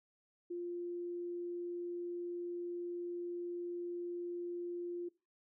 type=tone; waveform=sine; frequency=349.2 Hz; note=F4; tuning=in tune; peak=-38 dBFS; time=0.5-5.09 s; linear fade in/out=10 ms; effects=noise-tail reverb RT60 0.3 s tail -22 dB re dry